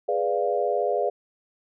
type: chord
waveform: sine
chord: G# diminished seventh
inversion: none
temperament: equal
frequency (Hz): 415.3 / 493.9 / 587.3 / 698.5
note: G#4 / B4 / D5 / F5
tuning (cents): 0 / 0 / 0 / 0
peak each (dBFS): -27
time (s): 0.08-1.1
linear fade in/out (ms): 10
effects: none